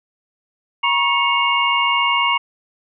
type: tone cluster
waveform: sine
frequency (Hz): 957 / 1097 / 2201 / 2811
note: A#5 / C#6 / C#7 / F7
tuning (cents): +45 / -18 / -13 / +11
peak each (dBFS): -20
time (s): 0.83-2.38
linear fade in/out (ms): 10
effects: none